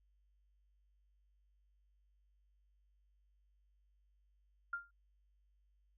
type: tone with exponential decay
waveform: sine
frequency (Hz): 1396.9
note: F6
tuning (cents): 0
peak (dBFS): -34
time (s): 4.73-4.91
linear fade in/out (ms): 5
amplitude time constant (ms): 38
effects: added 50 Hz sine -70 dBFS peak until 5.97 s